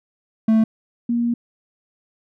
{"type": "tone pair in turn", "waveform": ["triangle", "sine"], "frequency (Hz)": [221.2, 236.6], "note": ["A3", "A#3"], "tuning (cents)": [9, 26], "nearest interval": "minor second", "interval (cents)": 117, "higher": "second", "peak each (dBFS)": [-10, -17], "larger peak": "first", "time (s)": [[0.48, 0.64], [1.09, 1.34]], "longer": "second", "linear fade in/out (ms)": 5, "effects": []}